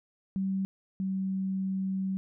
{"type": "tone pair in turn", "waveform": "sine", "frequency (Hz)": [192.3, 190.97], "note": ["G3", "G3"], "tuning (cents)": [-33, -45], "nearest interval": "unison", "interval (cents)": 12, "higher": "first", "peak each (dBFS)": [-27, -28], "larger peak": "first", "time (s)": [[0.36, 0.65], [1, 2.17]], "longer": "second", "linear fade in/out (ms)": 0, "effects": []}